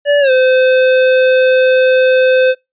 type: tone with pitch glide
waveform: square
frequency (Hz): 578 to 514.9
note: D5 to C5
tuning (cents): -28 to -28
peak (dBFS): -8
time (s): 0.05-2.55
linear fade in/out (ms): 50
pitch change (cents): -200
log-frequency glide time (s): 0.2-0.31
effects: noise-tail reverb RT60 0.2 s tail -25 dB re dry + resampled to 8000 Hz